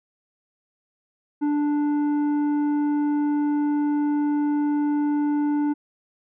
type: tone with tanh clipping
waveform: sine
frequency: 293.7 Hz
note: D4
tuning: in tune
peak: -21 dBFS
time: 1.41-5.74 s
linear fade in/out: 20 ms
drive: 8 dB
effects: none